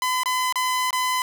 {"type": "tone with dropouts", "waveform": "sawtooth", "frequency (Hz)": 1013, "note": "B5", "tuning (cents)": 44, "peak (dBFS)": -17, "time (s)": [0.02, 1.22], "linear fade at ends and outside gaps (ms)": 1, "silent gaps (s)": [[0.234, 0.258], [0.525, 0.557], [0.907, 0.929]], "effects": []}